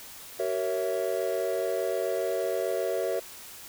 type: chord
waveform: triangle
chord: F# dominant seventh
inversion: none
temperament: equal with one note detuned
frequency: 379.3 / 466.2 / 554.4 / 659.3 Hz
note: F#4 / A#4 / C#5 / E5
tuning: +43 / 0 / 0 / 0 cents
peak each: -30 dBFS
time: 0.39-3.2 s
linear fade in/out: 10 ms
effects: white hiss -45 dBFS RMS until 3.68 s